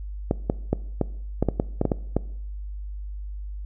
clicks, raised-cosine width 2 ms, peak -7 dBFS, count 11, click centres 0.311 / 0.499 / 0.73 / 1.013 / 1.426 / 1.487 / 1.599 / 1.814 / 1.853 / 1.918 / 2.166 s, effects noise-tail reverb RT60 0.7 s tail -20 dB re dry + added 50 Hz sine -31 dBFS peak until 3.65 s

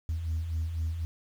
sine beating tone pair, 77.78 / 81.78 Hz, D#2 / E2, 0 / -13 cents, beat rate 4 Hz, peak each -36 / -28 dBFS, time 0.09-1.05 s, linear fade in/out 0 ms, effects tanh soft clip ceiling -25 dBFS + 9-bit

